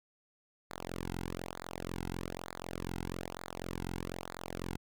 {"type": "tone with flanger", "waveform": "sawtooth", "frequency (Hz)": 44.03, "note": "F1", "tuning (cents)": 15, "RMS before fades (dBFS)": -41, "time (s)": [0.7, 4.77], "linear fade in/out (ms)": 10, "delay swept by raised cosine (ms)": [0.34, 1.74], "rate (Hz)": 1.1, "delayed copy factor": -1, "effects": []}